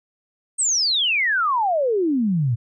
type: exponential sweep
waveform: sine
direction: down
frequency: 8600 to 110 Hz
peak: -17 dBFS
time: 0.58-2.56 s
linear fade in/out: 20 ms
effects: none